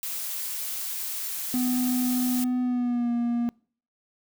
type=noise; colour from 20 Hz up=blue; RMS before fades=-32 dBFS; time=0.03-2.44 s; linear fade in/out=0 ms
type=tone with pitch glide; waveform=triangle; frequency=250 to 237.5 Hz; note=B3 to A#3; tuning=+21 to +33 cents; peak=-21 dBFS; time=1.54-3.49 s; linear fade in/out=0 ms; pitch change=-88 cents; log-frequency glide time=2.62-3.11 s
effects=noise-tail reverb RT60 0.5 s tail -26 dB re dry